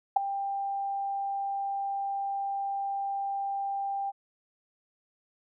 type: tone with ADSR envelope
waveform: sine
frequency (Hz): 792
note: G5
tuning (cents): +18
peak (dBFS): -14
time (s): 0.16-4.12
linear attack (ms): 8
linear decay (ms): 7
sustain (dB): -15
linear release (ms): 32
effects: none